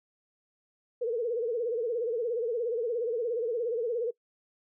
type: tone with vibrato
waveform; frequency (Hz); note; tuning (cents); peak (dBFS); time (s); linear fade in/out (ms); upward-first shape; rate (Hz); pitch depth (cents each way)
sine; 466.2; A#4; 0; -27; 1.01-4.11; 10; sine; 17; 110
effects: noise-tail reverb RT60 0.1 s tail -22 dB re dry